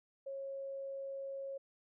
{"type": "tone", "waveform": "sine", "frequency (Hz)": 546, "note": "C#5", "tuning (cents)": -26, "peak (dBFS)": -40, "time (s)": [0.26, 1.58], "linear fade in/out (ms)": 10, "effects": []}